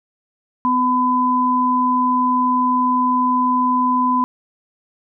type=tone pair together; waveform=sine; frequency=251.5 / 1006 Hz; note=B3 / B5; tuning=+32 / +32 cents; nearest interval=2 octaves; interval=2400 cents; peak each=-19 / -15 dBFS; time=0.65-4.24 s; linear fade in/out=0 ms; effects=none